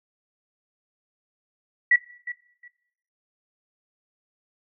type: tone with echo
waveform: sine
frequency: 1943 Hz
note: B6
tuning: 29 cents flat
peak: -14 dBFS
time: 1.91-1.96 s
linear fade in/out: 5 ms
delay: 360 ms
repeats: 2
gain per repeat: -15 dB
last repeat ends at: 2.68 s
effects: noise-tail reverb RT60 0.7 s tail -17 dB re dry